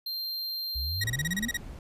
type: tone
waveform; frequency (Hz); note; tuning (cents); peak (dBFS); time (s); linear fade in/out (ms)
square; 4172; C8; -6; -32; 0.06-1.04; 5
type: exponential sweep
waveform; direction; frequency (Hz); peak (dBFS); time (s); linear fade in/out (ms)
sine; up; 61.5 to 246.9; -31; 0.75-1.49; 10
type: tone bursts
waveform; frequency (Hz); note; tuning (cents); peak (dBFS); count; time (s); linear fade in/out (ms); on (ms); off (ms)
sawtooth; 1900; A#6; +33; -24; 10; 1.01-1.572; 5; 31; 28
type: noise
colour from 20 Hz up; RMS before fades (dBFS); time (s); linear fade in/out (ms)
brown; -42; 1.04-1.79; 2
effects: resampled to 32000 Hz